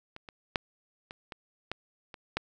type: clicks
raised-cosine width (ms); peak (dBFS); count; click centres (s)
0.3; -27 / -28 / -10 / -25 / -24 / -17 / -27 / -13; 8; 0.164 / 0.288 / 0.558 / 1.109 / 1.322 / 1.716 / 2.142 / 2.37
effects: none